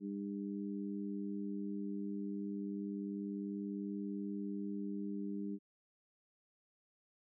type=harmonic tone; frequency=100.3 Hz; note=G2; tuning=40 cents sharp; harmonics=2 / 3 / 4; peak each=-40 / -43 / -49 dBFS; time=0-5.59 s; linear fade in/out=50 ms; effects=none